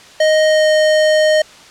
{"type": "tone with pitch glide", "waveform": "square", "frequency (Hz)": [622.3, 618.4], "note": ["D#5", "D#5"], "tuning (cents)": [0, -11], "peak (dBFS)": -10, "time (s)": [0.2, 1.42], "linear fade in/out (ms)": 5, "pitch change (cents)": -11, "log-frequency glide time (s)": [0.46, 0.68], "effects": ["white hiss -40 dBFS RMS until 1.7 s", "low-pass 6000 Hz 12 dB/octave"]}